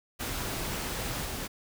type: noise with level steps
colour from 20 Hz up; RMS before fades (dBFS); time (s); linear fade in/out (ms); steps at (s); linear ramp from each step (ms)
pink; -34 / -36; 0.19-1.48; 20; 1.25; 5
effects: none